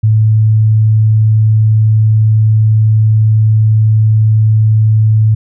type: tone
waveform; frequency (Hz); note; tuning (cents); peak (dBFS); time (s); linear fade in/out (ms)
sine; 109; A2; -16; -5; 0.03-5.35; 10
effects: none